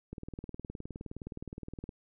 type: click train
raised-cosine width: 3 ms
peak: -28 dBFS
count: 35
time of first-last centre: 0.13-1.892 s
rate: 19.3 Hz
effects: none